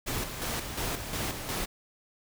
pink noise with tremolo, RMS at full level -32 dBFS, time 0.06-1.66 s, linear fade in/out 20 ms, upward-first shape square, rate 2.8 Hz, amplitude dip 50%, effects none

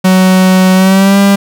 45% pulse tone with pitch glide, 186.5 to 198.73 Hz, F#3 to G3, +14 to +24 cents, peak -4 dBFS, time 0.04-1.36 s, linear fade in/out 10 ms, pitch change +110 cents, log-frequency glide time 0.74-1.18 s, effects none

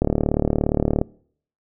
click train, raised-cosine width 2 ms, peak -5 dBFS, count 38, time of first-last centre 0.02-1.015 s, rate 37.2 Hz, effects noise-tail reverb RT60 0.6 s tail -25 dB re dry

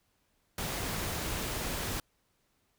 pink noise, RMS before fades -35 dBFS, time 0.58-2 s, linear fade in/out 2 ms, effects pink hiss -74 dBFS RMS until 2.78 s

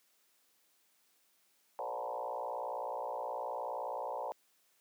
sine tone with frequency modulation, 728 Hz, F#5, 28 cents flat, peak -36 dBFS, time 1.79-4.32 s, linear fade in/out 0 ms, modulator 59.1 Hz, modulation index 4.1, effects white hiss -72 dBFS RMS until 4.8 s + high-pass 200 Hz 12 dB/octave

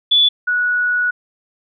sine tone pair in turn, 3452 / 1466.6 Hz, A7 / F#6, -34 / -16 cents, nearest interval octave + minor third, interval 1482 cents, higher first, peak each -9 / -14 dBFS, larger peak first, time 0.11-0.29 / 0.47-1.11 s, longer second, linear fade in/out 10 ms, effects none

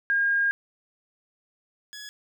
sine / 15% pulse tone pair in turn, 1619 / 1684.8 Hz, G#6 / G#6, -45 / +24 cents, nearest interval minor second, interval 69 cents, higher second, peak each -20 / -32 dBFS, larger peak first, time 0.1-0.51 / 1.93-2.09 s, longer first, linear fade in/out 0 ms, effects none

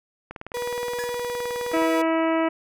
click train, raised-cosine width 0.5 ms, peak -20 dBFS, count 30, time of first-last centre 0.31-1.82 s, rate 19.2 Hz
35% pulse tone, 485.1 Hz, B4, 31 cents flat, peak -25 dBFS, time 0.54-2.02 s, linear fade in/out 5 ms
sawtooth tone with exponential decay, 1700 Hz, G#6, 40 cents sharp, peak -25 dBFS, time 0.99-1.22 s, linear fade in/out 1 ms, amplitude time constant 49 ms
harmonic tone, 325.1 Hz, E4, 24 cents flat, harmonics 1 / 2 / 3 / 4 / 5 / 6 / 7 / 8 / 9, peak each -22 / -24 / -29 / -31 / -38 / -35 / -36 / -41 / -43 dBFS, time 1.73-2.49 s, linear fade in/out 10 ms
effects none

